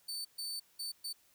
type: tone bursts at uneven times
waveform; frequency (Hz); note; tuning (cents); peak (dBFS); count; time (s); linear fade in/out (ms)
sawtooth; 4536; C#8; +39; -35; 4; 0.08-0.25 / 0.38-0.6 / 0.79-0.92 / 1.04-1.13; 10
effects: white hiss -68 dBFS RMS until 1.34 s